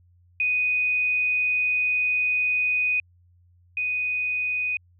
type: tone pair in turn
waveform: sine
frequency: 2489 / 2489 Hz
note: D#7 / D#7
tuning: 0 / 0 cents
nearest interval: unison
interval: 0 cents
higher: neither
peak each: -20 / -23 dBFS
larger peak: first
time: 0.4-3 / 3.77-4.77 s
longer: first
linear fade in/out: 2 ms
effects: added 88 Hz sine -55 dBFS peak until 4.99 s